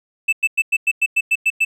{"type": "tone bursts", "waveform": "triangle", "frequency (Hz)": 2637, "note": "E7", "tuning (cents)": 0, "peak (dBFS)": -11, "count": 10, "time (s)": [0.28, 1.65], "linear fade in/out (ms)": 10, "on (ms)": 47, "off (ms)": 100, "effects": []}